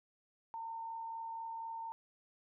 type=tone with amplitude modulation; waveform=sine; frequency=909 Hz; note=A#5; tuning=44 cents flat; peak=-39 dBFS; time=0.54-1.92 s; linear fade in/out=0 ms; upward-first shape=sine; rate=64.1 Hz; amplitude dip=30%; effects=none